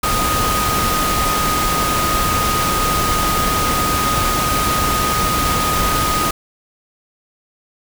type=tone in noise; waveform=sine; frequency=1244 Hz; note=D#6; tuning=1 cent flat; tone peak=-18 dBFS; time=0.03-6.31 s; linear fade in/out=5 ms; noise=pink; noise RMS=-19 dBFS; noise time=0.03-6.31 s; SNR=-2 dB; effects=none